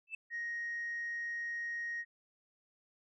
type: tone with exponential growth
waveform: sine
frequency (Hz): 2637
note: E7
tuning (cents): 0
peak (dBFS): -33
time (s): 0.07-0.15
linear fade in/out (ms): 5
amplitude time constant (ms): 16
type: tone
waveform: sine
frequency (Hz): 1874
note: A#6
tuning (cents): +9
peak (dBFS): -35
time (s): 0.3-2.05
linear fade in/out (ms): 50
effects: tanh soft clip ceiling -33 dBFS